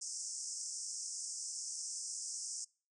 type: band-pass noise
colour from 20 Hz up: pink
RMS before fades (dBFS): -43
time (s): 0.01-2.65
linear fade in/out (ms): 10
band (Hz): 5200 to 8900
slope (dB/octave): 96
effects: noise-tail reverb RT60 0.4 s tail -25 dB re dry